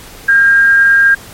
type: tone with amplitude modulation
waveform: sine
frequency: 1610 Hz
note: G6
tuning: 46 cents sharp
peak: -3 dBFS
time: 0.28-1.15 s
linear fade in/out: 10 ms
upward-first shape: sine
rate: 251 Hz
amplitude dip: 30%
effects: pink hiss -34 dBFS RMS until 1.33 s + MP3 64 kbps